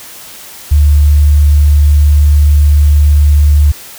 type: tone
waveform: sine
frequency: 73.42 Hz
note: D2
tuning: in tune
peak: -3 dBFS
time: 0.71-3.72 s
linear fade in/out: 10 ms
effects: white hiss -31 dBFS RMS until 3.98 s